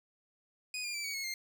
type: tone with pitch steps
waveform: 20% pulse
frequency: 2489 / 2408 / 2330 / 2255 / 2182 / 2111 Hz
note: D#7 / D7 / D7 / C#7 / C#7 / C7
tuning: 0 / +43 / -14 / +29 / -28 / +15 cents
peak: -31 dBFS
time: 0.74-1.34 s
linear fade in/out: 2 ms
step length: 100 ms
effects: none